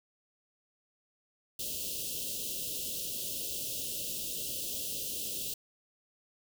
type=band-stop noise; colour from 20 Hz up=white; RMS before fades=-37 dBFS; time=1.59-5.54 s; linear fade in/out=5 ms; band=620 to 2700 Hz; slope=96 dB/octave; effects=none